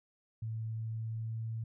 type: tone with pitch glide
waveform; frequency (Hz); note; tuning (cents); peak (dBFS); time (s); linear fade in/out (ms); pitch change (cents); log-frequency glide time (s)
sine; 111.4 to 112.56; A2 to A2; +22 to +40; -35; 0.42-1.64; 5; +18; 0.64-1.52
effects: none